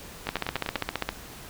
two click trains, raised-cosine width 0.3 ms, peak -10 / -14 dBFS, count 13 / 6, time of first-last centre 0.29-1.09 / 0.27-0.76 s, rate 15 / 10.2 Hz, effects pink hiss -44 dBFS RMS until 1.49 s

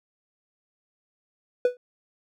triangle tone with exponential decay, 493.9 Hz, B4, in tune, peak -12 dBFS, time 1.65-1.77 s, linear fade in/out 2 ms, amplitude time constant 26 ms, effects none

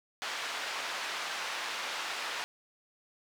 pink band-pass noise, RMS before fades -37 dBFS, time 0.22-2.44 s, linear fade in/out 0 ms, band 940 to 4600 Hz, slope 12 dB/octave, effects none

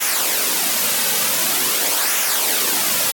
white noise with flanger, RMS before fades -18 dBFS, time 0-3.12 s, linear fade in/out 20 ms, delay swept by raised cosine 0.22 to 2.92 ms, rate 0.46 Hz, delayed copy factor -0.5, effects high-pass 200 Hz 12 dB/octave + AAC 64 kbps

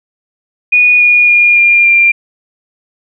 sine tone with pitch steps, 2461 / 2441 / 2422 / 2402 / 2383 Hz, D#7 / D#7 / D#7 / D7 / D7, -20 / -34 / -47 / +38 / +25 cents, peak -4 dBFS, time 0.72-2.12 s, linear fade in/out 10 ms, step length 280 ms, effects none

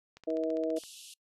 click train, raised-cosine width 0.2 ms, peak -33 dBFS, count 11, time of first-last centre 0.17-0.837 s, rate 15 Hz
harmonic tone, 160 Hz, D#3, 49 cents sharp, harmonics 2 / 3 / 4, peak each -33 / -33 / -33 dBFS, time 0.27-0.79 s, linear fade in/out 10 ms
pink band-pass noise, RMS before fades -50 dBFS, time 0.76-1.14 s, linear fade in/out 5 ms, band 2700 to 12000 Hz, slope 96 dB/octave
effects noise-tail reverb RT60 0.1 s tail -25 dB re dry

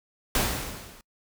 pink noise with level ramp, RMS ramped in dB -22 to -51 dBFS, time 0.35-1.01 s, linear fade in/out 2 ms, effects noise-tail reverb RT60 0.1 s tail -26 dB re dry

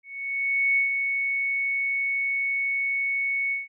sine tone with ADSR envelope, 2217 Hz, C#7, in tune, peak -18 dBFS, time 0.03-3.68 s, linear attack 740 ms, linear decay 120 ms, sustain -5 dB, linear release 160 ms, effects none

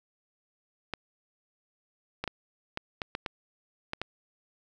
clicks, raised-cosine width 0.3 ms, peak -16 dBFS, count 9, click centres 0.937 / 2.24 / 2.277 / 2.774 / 3.018 / 3.151 / 3.262 / 3.934 / 4.016 s, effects none

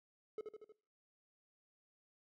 triangle tone with echo, 430 Hz, A4, 40 cents flat, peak -37 dBFS, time 0.38-0.41 s, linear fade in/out 2 ms, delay 78 ms, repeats 4, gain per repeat -4 dB, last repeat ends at 0.722 s, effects noise-tail reverb RT60 0.4 s tail -22 dB re dry + MP3 64 kbps

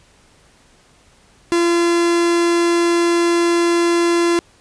45% pulse tone, 342.3 Hz, F4, 35 cents flat, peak -13 dBFS, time 1.52-4.39 s, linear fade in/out 0 ms, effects pink hiss -52 dBFS RMS until 4.6 s + resampled to 22050 Hz

